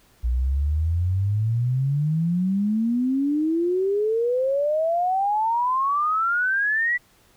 sine exponential sweep, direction up, 58.27 to 1975.5 Hz, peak -19 dBFS, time 0.23-6.98 s, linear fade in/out 20 ms, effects pink hiss -58 dBFS RMS until 7.36 s

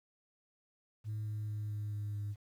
sine tone with pitch steps, 107.3 / 106.44 / 105.58 / 104.73 / 103.88 / 103.05 Hz, A2 / G#2 / G#2 / G#2 / G#2 / G#2, -43 / +43 / +29 / +15 / +1 / -13 cents, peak -34 dBFS, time 1.04-2.36 s, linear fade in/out 50 ms, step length 220 ms, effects tanh soft clip ceiling -34 dBFS + 11-bit

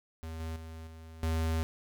square tone with level steps, 80.8 Hz, E2, 34 cents flat, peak -39 / -36 / -43 / -47 / -29 dBFS, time 0.23-1.63 s, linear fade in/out 0 ms, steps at 0.4 / 0.56 / 0.87 / 1.23 s, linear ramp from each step 2 ms, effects none

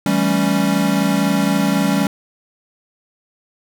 square chord, A dominant seventh, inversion second, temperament equal, 164.81 / 196 / 220 / 277.2 Hz, E3 / G3 / A3 / C#4, 0 / 0 / 0 / 0 cents, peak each -24 / -18 / -24 / -20 dBFS, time 0.06-2.07 s, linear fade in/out 2 ms, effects none

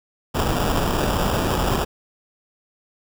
pink noise with sample-and-hold, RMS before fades -21 dBFS, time 0.34-1.85 s, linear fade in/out 20 ms, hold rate 2100 Hz, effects none

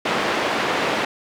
pink band-pass noise, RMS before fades -22 dBFS, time 0.05-1.05 s, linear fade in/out 5 ms, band 320 to 2900 Hz, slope 12 dB/octave, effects none

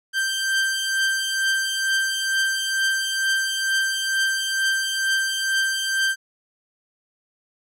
sawtooth beating tone pair, 1568 / 1570.2 Hz, G6 / G6, 0 / +2 cents, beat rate 2.2 Hz, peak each -18 / -23 dBFS, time 0.13-6.16 s, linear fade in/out 50 ms, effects low-pass 12000 Hz 12 dB/octave

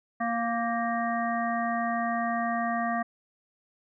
harmonic tone with a mistuned harmonic, 233.1 Hz, A#3, in tune, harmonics 1 / 3 / 5 / 7 / 8, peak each -31 / -29 / -33 / -40 / -35 dBFS, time 0.2-3.03 s, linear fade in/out 10 ms, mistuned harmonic 7, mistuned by -43 cents, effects none

